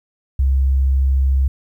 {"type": "tone", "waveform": "sine", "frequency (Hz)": 66.9, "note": "C2", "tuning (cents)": 39, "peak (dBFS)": -12, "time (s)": [0.39, 1.48], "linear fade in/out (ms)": 5, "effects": ["9-bit"]}